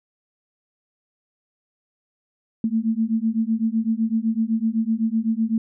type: beating tone pair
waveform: sine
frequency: 220 / 227.9 Hz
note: A3 / A#3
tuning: 0 / -39 cents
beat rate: 7.9 Hz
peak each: -22 dBFS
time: 2.64-5.58 s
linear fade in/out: 2 ms
effects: none